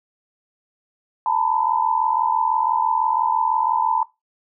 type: tone cluster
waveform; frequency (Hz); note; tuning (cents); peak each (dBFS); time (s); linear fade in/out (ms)
sine; 876 / 922 / 1000; A5 / A#5 / B5; -8 / -19 / +21; -22; 1.26-4.03; 2
effects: noise-tail reverb RT60 0.2 s tail -19 dB re dry